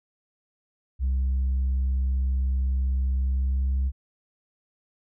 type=tone with pitch glide; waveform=sine; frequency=65.41 to 66.4 Hz; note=C2 to C2; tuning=0 to +26 cents; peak=-19 dBFS; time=0.99-3.92 s; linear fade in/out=50 ms; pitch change=+26 cents; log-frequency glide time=3.21-3.79 s; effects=tanh soft clip ceiling -20 dBFS